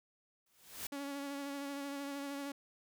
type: noise with exponential growth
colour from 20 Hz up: white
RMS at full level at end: -39 dBFS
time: 0.46-0.87 s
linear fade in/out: 5 ms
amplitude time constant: 89 ms
type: tone with vibrato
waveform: sawtooth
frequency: 280.8 Hz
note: C#4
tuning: 22 cents sharp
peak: -36 dBFS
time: 0.92-2.52 s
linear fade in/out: 5 ms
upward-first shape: sine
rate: 13 Hz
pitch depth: 24 cents each way
effects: none